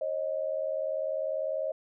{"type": "tone pair together", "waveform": "sine", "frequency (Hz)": [542.2, 622.3], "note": ["C#5", "D#5"], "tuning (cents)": [-38, 0], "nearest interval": "major second", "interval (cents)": 238, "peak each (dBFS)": [-32, -31], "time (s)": [0.01, 1.72], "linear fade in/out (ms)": 5, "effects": []}